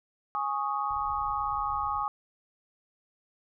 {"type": "chord", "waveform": "sine", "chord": "Ab suspended fourth", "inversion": "none", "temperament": "just", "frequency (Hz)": [830.6, 1107.5, 1245.9], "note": ["Ab5", "Db6", "Eb6"], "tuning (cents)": [0, -2, 2], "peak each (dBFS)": -32, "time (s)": [0.35, 2.08], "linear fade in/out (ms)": 0}
{"type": "low-pass noise", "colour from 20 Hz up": "pink", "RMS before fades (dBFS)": -47, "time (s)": [0.9, 2.04], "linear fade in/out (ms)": 5, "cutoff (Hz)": 110, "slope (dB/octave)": 24}
{"effects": []}